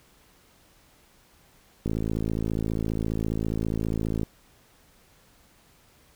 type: click train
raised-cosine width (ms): 3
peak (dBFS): -15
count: 131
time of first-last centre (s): 1.86-4.232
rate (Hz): 54.8
effects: pink hiss -59 dBFS RMS until 6.15 s